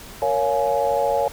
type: chord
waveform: sine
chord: Bb minor seventh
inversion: none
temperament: just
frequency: 466.2 / 559.4 / 699.2 / 839.1 Hz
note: Bb4 / Db5 / F5 / Ab5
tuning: 0 / +16 / +2 / +18 cents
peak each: -25 / -21 / -25 / -23 dBFS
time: 0.22-1.28 s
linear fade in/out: 2 ms
effects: pink hiss -40 dBFS RMS until 1.32 s